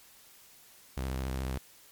sawtooth tone with vibrato, 65.41 Hz, C2, in tune, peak -28 dBFS, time 0.97-1.58 s, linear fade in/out 0 ms, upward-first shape square, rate 14 Hz, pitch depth 59 cents each way, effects white hiss -57 dBFS RMS until 1.91 s + MP3 96 kbps

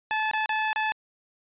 20% pulse tone with dropouts, 867 Hz, A5, 26 cents flat, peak -19 dBFS, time 0.11-0.92 s, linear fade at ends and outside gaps 0 ms, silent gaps 0.313-0.335 / 0.459-0.493 / 0.73-0.76 s, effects resampled to 8000 Hz

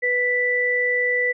sine tone pair together, 493.9 / 1975.6 Hz, B4 / B6, 0 / 0 cents, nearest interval 2 octaves, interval 2400 cents, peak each -24 / -19 dBFS, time 0.02-1.33 s, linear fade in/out 20 ms, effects none

